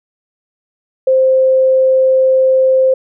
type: tone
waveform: sine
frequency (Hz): 523.3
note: C5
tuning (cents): 0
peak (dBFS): -7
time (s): 1.07-2.94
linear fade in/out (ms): 5
effects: none